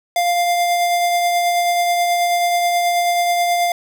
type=tone with tremolo; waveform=square; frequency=699 Hz; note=F5; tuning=1 cent sharp; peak=-14 dBFS; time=0.16-3.72 s; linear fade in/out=2 ms; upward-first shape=triangle; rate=9.3 Hz; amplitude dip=30%; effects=none